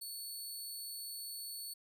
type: tone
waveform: 15% pulse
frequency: 4435 Hz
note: C#8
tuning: in tune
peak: -36 dBFS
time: 0.01-1.74 s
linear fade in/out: 10 ms
effects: none